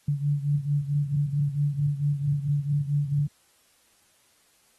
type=beating tone pair; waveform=sine; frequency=143.2 / 147.7 Hz; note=D3 / D3; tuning=-43 / +10 cents; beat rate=4.5 Hz; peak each=-24 / -28 dBFS; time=0.08-3.27 s; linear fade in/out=5 ms; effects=white hiss -63 dBFS RMS until 4.78 s + AAC 32 kbps